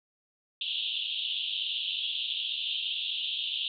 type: band-pass noise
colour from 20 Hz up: white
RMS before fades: -33 dBFS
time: 0.61-3.68 s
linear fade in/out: 2 ms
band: 2800 to 3700 Hz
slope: 96 dB/octave
effects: none